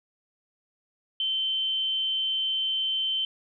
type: tone with amplitude modulation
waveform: sine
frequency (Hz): 3087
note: G7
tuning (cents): -27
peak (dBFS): -23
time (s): 1.2-3.25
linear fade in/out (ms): 2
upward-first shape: sine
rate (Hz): 264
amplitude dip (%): 30
effects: none